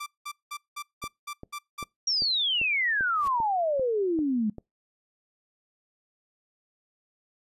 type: tone bursts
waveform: sawtooth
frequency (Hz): 1174.7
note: D6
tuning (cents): 0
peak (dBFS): -30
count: 8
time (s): 0-1.842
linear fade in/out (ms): 10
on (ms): 64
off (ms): 190
type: click train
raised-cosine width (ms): 2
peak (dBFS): -26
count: 10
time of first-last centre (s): 1.04-4.583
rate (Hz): 2.54
type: exponential sweep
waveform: sine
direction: down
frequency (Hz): 5710 to 204.3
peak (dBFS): -23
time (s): 2.07-4.5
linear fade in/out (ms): 5
type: noise with exponential growth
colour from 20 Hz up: pink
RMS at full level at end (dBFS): -41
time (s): 3.1-3.28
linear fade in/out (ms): 5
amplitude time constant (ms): 37
effects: noise-tail reverb RT60 0.2 s tail -25 dB re dry + resampled to 32000 Hz